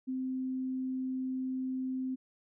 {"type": "tone", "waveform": "sine", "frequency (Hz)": 259.4, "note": "C4", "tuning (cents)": -15, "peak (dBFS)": -32, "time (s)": [0.07, 2.16], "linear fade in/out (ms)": 20, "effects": []}